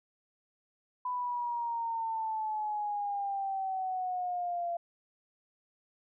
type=exponential sweep; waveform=sine; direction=down; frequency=1000 to 684 Hz; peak=-31 dBFS; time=1.05-4.77 s; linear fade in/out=5 ms; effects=none